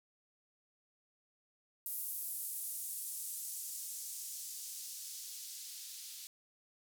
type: noise with band-pass filter sweep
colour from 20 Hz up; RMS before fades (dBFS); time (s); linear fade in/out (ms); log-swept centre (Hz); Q
violet; -44; 1.86-6.27; 0; 12000 to 3900; 1.1
effects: none